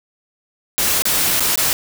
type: noise with dropouts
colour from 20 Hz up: white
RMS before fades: -17 dBFS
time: 0.78-1.73 s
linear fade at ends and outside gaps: 0 ms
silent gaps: 1.021-1.054 / 1.397-1.405 / 1.557-1.575 s
effects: none